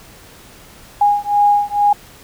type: beating tone pair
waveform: sine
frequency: 820 / 822.2 Hz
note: G#5 / G#5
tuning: -22 / -18 cents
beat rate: 2.2 Hz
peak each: -14 dBFS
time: 1.01-1.93 s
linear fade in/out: 5 ms
effects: pink hiss -42 dBFS RMS until 2.23 s